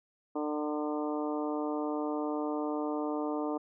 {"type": "harmonic tone with a mistuned harmonic", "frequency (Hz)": 150, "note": "D3", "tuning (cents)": 37, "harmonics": [2, 3, 4, 5, 6, 7, 8], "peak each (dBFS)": [-33, -37, -39, -41, -43, -44, -45], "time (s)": [0.35, 3.58], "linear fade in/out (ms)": 10, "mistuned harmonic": 7, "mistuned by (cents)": -29, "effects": []}